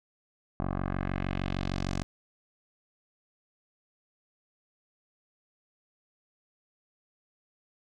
10% pulse tone with low-pass filter sweep, 46.56 Hz, F#1, 12 cents sharp, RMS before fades -32 dBFS, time 0.6-2.03 s, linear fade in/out 0 ms, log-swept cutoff 1000 to 7000 Hz, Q 1.5, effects none

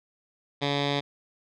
10% pulse tone with low-pass filter, 142.3 Hz, C#3, 46 cents sharp, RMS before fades -27 dBFS, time 0.61-1.01 s, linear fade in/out 20 ms, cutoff 3800 Hz, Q 3.5, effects none

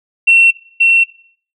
sine tone with echo, 2715 Hz, F7, 50 cents flat, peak -4 dBFS, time 0.27-0.51 s, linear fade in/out 10 ms, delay 530 ms, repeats 1, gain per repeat -2 dB, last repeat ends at 1.04 s, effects noise-tail reverb RT60 0.5 s tail -17 dB re dry + tanh soft clip ceiling 0 dBFS

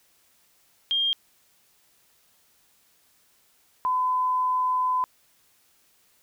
sine tone pair in turn, 3212 / 1011.7 Hz, G7 / B5, +41 / +41 cents, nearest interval octave + minor sixth, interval 2000 cents, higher first, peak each -21 dBFS, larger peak neither, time 0.91-1.13 / 3.85-5.04 s, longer second, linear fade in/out 0 ms, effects white hiss -63 dBFS RMS until 6.22 s

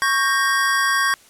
square chord, G diminished, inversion second, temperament equal with one note detuned, 1108.7 / 1586.2 / 1864.7 Hz, Db6 / G6 / Bb6, 0 / +20 / 0 cents, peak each -21 / -21 / -23 dBFS, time 0.02-1.14 s, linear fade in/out 0 ms, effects white hiss -50 dBFS RMS until 1.29 s + low-pass 11000 Hz 12 dB/octave

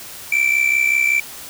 triangle tone with amplitude modulation, 2336 Hz, D7, 10 cents flat, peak -9 dBFS, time 0.32-1.2 s, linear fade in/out 5 ms, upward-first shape sine, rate 65.3 Hz, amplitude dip 70%, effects white hiss -35 dBFS RMS until 1.49 s

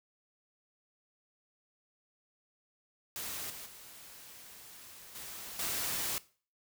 white noise with level steps, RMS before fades -40 / -46 / -52 / -45 / -35 dBFS, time 3.16-6.18 s, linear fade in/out 0 ms, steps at 3.5 / 3.66 / 5.15 / 5.59 s, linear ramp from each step 2 ms, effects noise-tail reverb RT60 0.4 s tail -19 dB re dry

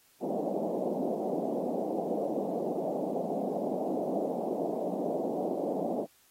white band-pass noise, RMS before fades -32 dBFS, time 0.2-6.07 s, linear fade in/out 50 ms, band 180 to 720 Hz, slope 48 dB/octave, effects white hiss -64 dBFS RMS until 6.3 s + AAC 48 kbps

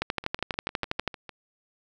two click trains, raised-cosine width 0.3 ms, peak -23 / -10 dBFS, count 8 / 14, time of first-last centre 0.24-1.293 / 0.02-1.077 s, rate 6.65 / 12.3 Hz, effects none

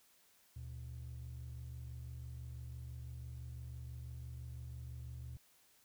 triangle ring-modulated tone, 97.3 Hz, G2, 12 cents flat, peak -38 dBFS, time 0.56-5.37 s, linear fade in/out 0 ms, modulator 23 Hz, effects tanh soft clip ceiling -40 dBFS + white hiss -69 dBFS RMS until 5.84 s

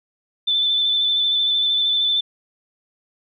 sine tone with vibrato, 3520 Hz, A7, in tune, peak -16 dBFS, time 0.47-2.21 s, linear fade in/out 10 ms, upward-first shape square, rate 13 Hz, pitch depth 17 cents each way, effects none

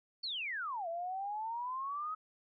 sine exponential two-way sweep, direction down then up, 4575 to 659.3 to 1280 Hz, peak -36 dBFS, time 0.23-2.15 s, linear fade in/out 10 ms, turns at 0.88 s, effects none

